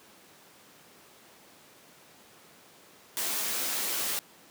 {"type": "noise with comb filter", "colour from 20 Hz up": "white", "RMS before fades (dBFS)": -31, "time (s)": [3.17, 4.19], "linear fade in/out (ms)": 0, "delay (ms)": 14, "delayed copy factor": 0.55, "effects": ["pink hiss -55 dBFS RMS until 4.5 s", "high-pass 200 Hz 12 dB/octave"]}